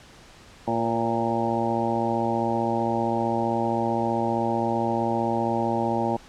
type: harmonic tone with a mistuned harmonic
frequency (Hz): 115.4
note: A#2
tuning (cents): -17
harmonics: 1 / 2 / 3 / 4 / 5 / 6 / 7 / 8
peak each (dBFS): -33 / -28 / -29 / -34 / -30 / -33 / -28 / -31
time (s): 0.67-6.17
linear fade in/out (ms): 10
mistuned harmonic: 4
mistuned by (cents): +44
effects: pink hiss -49 dBFS RMS until 6.28 s + low-pass 7000 Hz 12 dB/octave